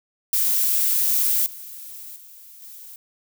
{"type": "noise with level steps", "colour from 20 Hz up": "violet", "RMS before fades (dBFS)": [-20, -38, -45, -41], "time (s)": [0.33, 2.96], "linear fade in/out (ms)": 2, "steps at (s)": [1.46, 2.16, 2.62], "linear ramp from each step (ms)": 2, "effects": []}